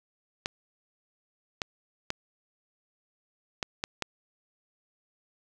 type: clicks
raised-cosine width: 0.2 ms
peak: -12 dBFS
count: 6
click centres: 0.459 / 1.618 / 2.104 / 3.628 / 3.839 / 4.023 s
effects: none